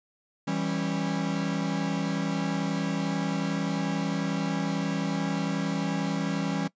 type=chord; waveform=45% pulse; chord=C# diminished; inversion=first; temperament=equal with one note detuned; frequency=164.81 / 196 / 274.2 Hz; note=E3 / G3 / C#4; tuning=0 / 0 / -19 cents; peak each=-31 dBFS; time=0.47-6.68 s; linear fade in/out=10 ms; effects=noise-tail reverb RT60 0.1 s tail -20 dB re dry + resampled to 16000 Hz